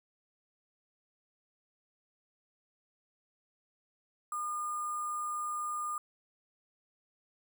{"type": "tone with sample-and-hold", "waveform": "sine", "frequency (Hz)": 1208, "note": "D6", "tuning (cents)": 48, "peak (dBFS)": -33, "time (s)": [4.32, 5.98], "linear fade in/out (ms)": 2, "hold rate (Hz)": 8820, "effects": []}